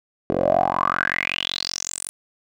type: tone with band-pass filter sweep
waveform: 10% pulse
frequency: 45.27 Hz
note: F#1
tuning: 37 cents flat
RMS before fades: -23 dBFS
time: 0.3-2.09 s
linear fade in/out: 0 ms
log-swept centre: 430 to 10000 Hz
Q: 8.1
effects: none